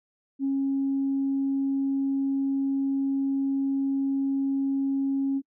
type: tone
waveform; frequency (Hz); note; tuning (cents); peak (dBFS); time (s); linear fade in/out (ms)
sine; 273.1; C#4; -26; -22; 0.39-5.42; 50
effects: noise-tail reverb RT60 0.1 s tail -25 dB re dry + tanh soft clip ceiling -18 dBFS